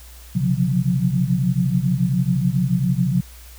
sine tone cluster, 128.7 / 140 / 175.7 / 182.8 Hz, C3 / C#3 / F3 / F#3, -28 / +18 / +11 / -21 cents, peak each -22 dBFS, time 0.35-3.21 s, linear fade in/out 10 ms, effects added 60 Hz sine -40 dBFS peak until 3.58 s + white hiss -46 dBFS RMS until 3.58 s

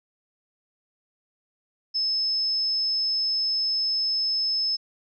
sine tone, 5220 Hz, E8, 18 cents flat, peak -22 dBFS, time 1.94-4.77 s, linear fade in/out 20 ms, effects none

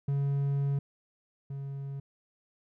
triangle tone pair in turn, 140 / 138.39 Hz, C#3 / C#3, +18 / -3 cents, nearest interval unison, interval 21 cents, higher first, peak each -24 / -33 dBFS, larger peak first, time 0.08-0.79 / 1.5-2 s, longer first, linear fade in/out 5 ms, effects none

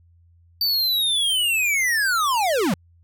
square linear sweep, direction down, 4621 to 151.8 Hz, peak -19 dBFS, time 0.61-2.74 s, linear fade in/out 2 ms, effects added 85 Hz sine -52 dBFS peak until 3.03 s

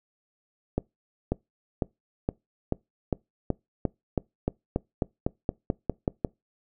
accelerating click train, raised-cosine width 2 ms, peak -11 dBFS, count 18, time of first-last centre 0.78-6.248 s, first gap 540 ms, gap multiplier 0.93, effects noise-tail reverb RT60 0.2 s tail -24 dB re dry

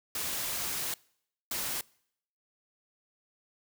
white noise bursts at uneven times, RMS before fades -34 dBFS, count 2, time 0.15-0.94 / 1.51-1.81 s, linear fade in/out 2 ms, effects noise-tail reverb RT60 0.7 s tail -25 dB re dry

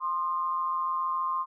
sine tone pair together, 1052.4 / 1219 Hz, C6 / D#6, +10 / -36 cents, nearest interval minor third, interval 254 cents, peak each -27 / -34 dBFS, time 0-1.46 s, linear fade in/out 50 ms, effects none

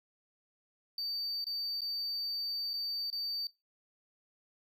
triangle tone with dropouts, 4606 Hz, D8, 34 cents flat, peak -33 dBFS, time 0.98-3.47 s, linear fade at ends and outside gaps 2 ms, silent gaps 1.443-1.467 / 1.808-1.817 / 2.734-2.738 / 3.102-3.127 s, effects noise-tail reverb RT60 0.2 s tail -17 dB re dry

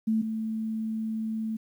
sine tone pair in turn, 220.7 / 220.7 Hz, A3 / A3, +5 / +5 cents, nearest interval unison, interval 0 cents, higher neither, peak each -22 / -28 dBFS, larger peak first, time 0.07-0.22 / 0.22-1.57 s, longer second, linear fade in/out 10 ms, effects 10-bit

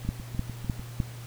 two click trains, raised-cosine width 5 ms, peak -24 / -14 dBFS, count 6 / 4, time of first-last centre 0.05-0.795 / 0.09-1.002 s, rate 6.71 / 3.29 Hz, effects added 119 Hz sine -39 dBFS peak until 1.26 s + pink hiss -48 dBFS RMS until 1.26 s

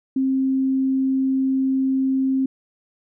sine tone, 265.4 Hz, C4, 25 cents sharp, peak -17 dBFS, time 0.16-2.46 s, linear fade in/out 5 ms, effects none

